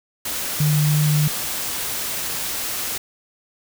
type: tone in noise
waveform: sine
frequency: 150.5 Hz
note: D3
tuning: 43 cents sharp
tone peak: -15 dBFS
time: 0.6-1.28 s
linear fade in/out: 5 ms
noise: white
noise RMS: -26 dBFS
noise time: 0.25-2.98 s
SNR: +8 dB
effects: none